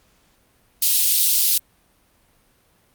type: high-pass noise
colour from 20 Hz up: white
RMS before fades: -17 dBFS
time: 0.82-1.58 s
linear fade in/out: 5 ms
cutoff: 3300 Hz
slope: 24 dB/octave
effects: pink hiss -60 dBFS RMS until 2.94 s + Opus 48 kbps